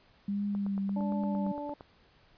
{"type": "tone with vibrato", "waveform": "sine", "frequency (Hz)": 200, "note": "G3", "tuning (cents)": 35, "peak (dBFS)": -29, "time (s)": [0.28, 1.52], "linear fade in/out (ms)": 5, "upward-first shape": "triangle", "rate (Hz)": 1.4, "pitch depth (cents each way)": 35}
{"type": "click train", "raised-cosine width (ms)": 1, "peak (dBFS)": -31, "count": 12, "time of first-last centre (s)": [0.55, 1.809], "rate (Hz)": 8.74}
{"type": "harmonic tone", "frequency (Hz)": 291.1, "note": "D4", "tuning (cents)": -15, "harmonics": [1, 2, 3], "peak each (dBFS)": [-39, -39, -40], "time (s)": [0.96, 1.74], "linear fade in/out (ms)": 5}
{"effects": ["pink hiss -63 dBFS RMS until 2.37 s", "resampled to 11025 Hz"]}